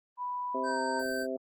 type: tone with pitch glide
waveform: sine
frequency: 987.8 to 927 Hz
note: B5 to A#5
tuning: 0 to -10 cents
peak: -32 dBFS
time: 0.17-1.03 s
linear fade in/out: 50 ms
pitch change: -110 cents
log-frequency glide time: 0.67-0.8 s
type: harmonic tone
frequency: 130.81 Hz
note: C3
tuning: in tune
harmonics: 2 / 3 / 4 / 5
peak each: -37 / -37 / -37 / -37 dBFS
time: 0.54-1.37 s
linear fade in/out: 10 ms
type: tone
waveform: square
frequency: 1551 Hz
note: G6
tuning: 19 cents flat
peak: -36 dBFS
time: 0.63-1.27 s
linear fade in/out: 50 ms
effects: Opus 24 kbps